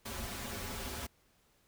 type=noise with comb filter; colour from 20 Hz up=pink; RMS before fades=-41 dBFS; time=0.05-1.07 s; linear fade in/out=10 ms; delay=6.5 ms; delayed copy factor=-0.9; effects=pink hiss -70 dBFS RMS until 1.67 s